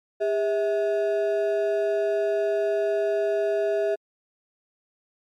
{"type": "ring-modulated tone", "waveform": "triangle", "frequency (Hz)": 527, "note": "C5", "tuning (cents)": 12, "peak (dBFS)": -16, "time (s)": [0.2, 3.96], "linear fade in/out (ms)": 20, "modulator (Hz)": 122, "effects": ["MP3 64 kbps"]}